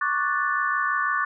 sine chord, D major seventh, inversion third, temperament equal, 1108.7 / 1174.7 / 1480 / 1760 Hz, C#6 / D6 / F#6 / A6, 0 / 0 / 0 / 0 cents, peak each -27 dBFS, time 0.01-1.25 s, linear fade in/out 5 ms, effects none

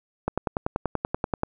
click train, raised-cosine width 1 ms, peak -10 dBFS, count 13, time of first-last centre 0.28-1.434 s, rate 10.4 Hz, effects none

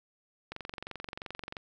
click train, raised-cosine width 0.3 ms, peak -23 dBFS, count 25, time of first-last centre 0.52-1.568 s, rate 22.9 Hz, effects none

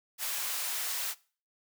white high-pass noise, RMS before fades -34 dBFS, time 0.18-1.15 s, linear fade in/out 50 ms, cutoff 750 Hz, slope 12 dB/octave, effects noise-tail reverb RT60 0.4 s tail -21 dB re dry

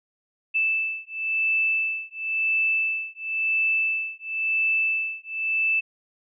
sine beating tone pair, 2637 / 2637.96 Hz, E7 / E7, 0 / +1 cents, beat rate 0.96 Hz, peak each -25 dBFS, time 0.54-5.81 s, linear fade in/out 20 ms, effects none

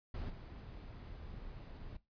brown noise with level steps, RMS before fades -42 / -49 dBFS, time 0.14-1.97 s, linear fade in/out 5 ms, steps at 0.29 s, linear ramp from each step 20 ms, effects noise-tail reverb RT60 0.2 s tail -17 dB re dry + resampled to 11025 Hz

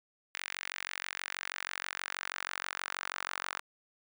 sawtooth tone with high-pass filter sweep, 46.25 Hz, F#1, in tune, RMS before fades -40 dBFS, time 0.34-3.6 s, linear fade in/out 10 ms, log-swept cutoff 2000 to 1300 Hz, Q 2, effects none

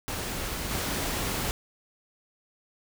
pink noise with level steps, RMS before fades -33 / -30 dBFS, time 0.08-1.51 s, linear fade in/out 0 ms, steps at 0.7 s, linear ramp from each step 20 ms, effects none

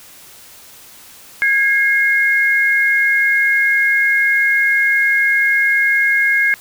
sine tone pair together, 1645 / 2147 Hz, G#6 / C7, -17 / +44 cents, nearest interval perfect fourth, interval 461 cents, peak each -14 dBFS, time 1.42-6.54 s, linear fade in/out 0 ms, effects white hiss -41 dBFS RMS until 6.6 s

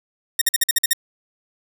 5% pulse tone bursts, 1847 Hz, A#6, 16 cents flat, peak -3 dBFS, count 8, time 0.39-0.933 s, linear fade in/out 5 ms, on 25 ms, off 49 ms, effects none

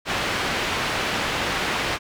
white low-pass noise, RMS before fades -25 dBFS, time 0.05-1.99 s, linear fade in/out 50 ms, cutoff 2600 Hz, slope 12 dB/octave, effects none

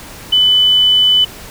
sine tone, 3000 Hz, F#7, 23 cents sharp, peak -7 dBFS, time 0.32-1.25 s, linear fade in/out 10 ms, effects pink hiss -33 dBFS RMS until 1.5 s

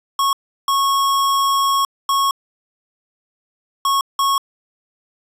square tone bursts at uneven times, 1099 Hz, C#6, 15 cents flat, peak -15 dBFS, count 5, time 0.19-0.33 / 0.68-1.85 / 2.09-2.31 / 3.85-4.01 / 4.19-4.38 s, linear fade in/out 2 ms, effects resampled to 32000 Hz

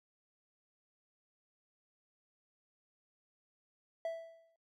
triangle tone with exponential decay, 659.3 Hz, E5, in tune, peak -31 dBFS, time 4.05-4.56 s, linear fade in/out 2 ms, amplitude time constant 110 ms, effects noise-tail reverb RT60 0.1 s tail -26 dB re dry

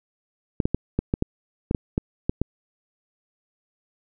clicks, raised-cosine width 3 ms, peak -8 dBFS, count 11, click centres 0.602 / 0.655 / 0.746 / 0.99 / 1.139 / 1.224 / 1.711 / 1.748 / 1.979 / 2.295 / 2.416 s, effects none

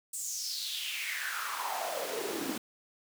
pink noise with high-pass filter sweep, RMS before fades -36 dBFS, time 0.13-2.58 s, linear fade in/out 5 ms, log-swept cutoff 8300 to 240 Hz, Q 5, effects none

